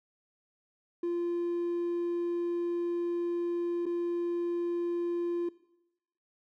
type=tone with dropouts; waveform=triangle; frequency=345.7 Hz; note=F4; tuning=18 cents flat; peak=-26 dBFS; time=1.03-5.49 s; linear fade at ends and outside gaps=5 ms; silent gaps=3.857-3.863 s; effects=noise-tail reverb RT60 0.9 s tail -21 dB re dry + tanh soft clip ceiling -23 dBFS